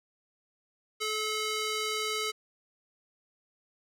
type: tone with band-pass filter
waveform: square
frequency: 431.5 Hz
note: A4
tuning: 34 cents flat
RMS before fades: -32 dBFS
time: 1-2.32 s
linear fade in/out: 20 ms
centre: 4000 Hz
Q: 0.65
effects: none